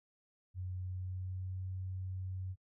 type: tone with pitch glide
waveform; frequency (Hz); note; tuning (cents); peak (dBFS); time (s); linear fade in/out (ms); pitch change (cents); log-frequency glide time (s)
sine; 91.8 to 93.35; F#2 to F#2; -13 to +16; -38; 0.54-2.56; 50; +29; 0.77-1.67
effects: noise-tail reverb RT60 0.1 s tail -23 dB re dry